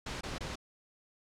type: noise bursts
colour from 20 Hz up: pink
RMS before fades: -39 dBFS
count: 3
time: 0.06-0.556 s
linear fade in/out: 5 ms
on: 150 ms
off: 23 ms
effects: low-pass 6000 Hz 12 dB/octave